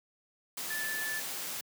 sine tone in noise, 1746 Hz, A6, 14 cents flat, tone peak -34 dBFS, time 0.7-1.2 s, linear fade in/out 5 ms, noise white, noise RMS -38 dBFS, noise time 0.57-1.61 s, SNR +1 dB, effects high-pass 150 Hz 12 dB/octave

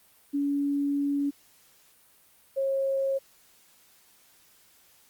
sine tone pair in turn, 283.7 / 541.9 Hz, C#4 / C#5, +40 / -39 cents, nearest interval major seventh, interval 1121 cents, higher second, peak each -24 dBFS, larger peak neither, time 0.33-1.31 / 2.56-3.19 s, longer first, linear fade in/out 20 ms, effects white hiss -60 dBFS RMS until 5.09 s + Opus 32 kbps

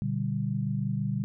sine chord, G major, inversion first, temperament equal with one note detuned, 120.79 / 146.83 / 196 Hz, B2 / D3 / G3, -38 / 0 / 0 cents, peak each -31 dBFS, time 0.02-1.24 s, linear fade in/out 0 ms, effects none

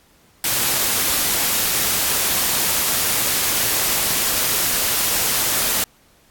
white noise, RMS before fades -19 dBFS, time 0.44-5.84 s, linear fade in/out 2 ms, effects pink hiss -55 dBFS RMS until 6.3 s + AAC 64 kbps

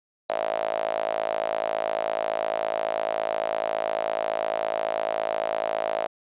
sawtooth tone with high-pass filter, 54.5 Hz, A1, 16 cents flat, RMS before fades -27 dBFS, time 0.29-6.07 s, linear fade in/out 10 ms, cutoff 640 Hz, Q 7.9, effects resampled to 8000 Hz

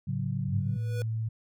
sine chord, F# minor, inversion first, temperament equal with one note detuned, 108.05 / 138.59 / 185 Hz, A2 / C#3 / F#3, -31 / 0 / 0 cents, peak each -33 / -31 / -34 dBFS, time 0.07-0.77 s, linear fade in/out 10 ms
sine tone with pitch glide, 99.9 to 111.49 Hz, G2 to A2, +33 to +23 cents, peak -28 dBFS, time 0.48-1.29 s, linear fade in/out 10 ms, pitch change +190 cents, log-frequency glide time 0.61-0.73 s
square tone with exponential growth, 487.7 Hz, B4, 22 cents flat, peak -34 dBFS, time 0.58-1.02 s, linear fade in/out 1 ms, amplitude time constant 94 ms
effects none

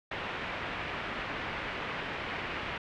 white low-pass noise, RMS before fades -37 dBFS, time 0.11-2.78 s, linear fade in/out 5 ms, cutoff 2600 Hz, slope 24 dB/octave, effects none

